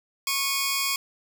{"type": "tone pair together", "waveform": "10% pulse", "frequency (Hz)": [1100, 2464], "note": ["C#6", "D#7"], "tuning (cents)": [-14, -17], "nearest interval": "octave + major second", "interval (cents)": 1397, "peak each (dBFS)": -18, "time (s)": [0.27, 0.96], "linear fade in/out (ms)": 2, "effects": []}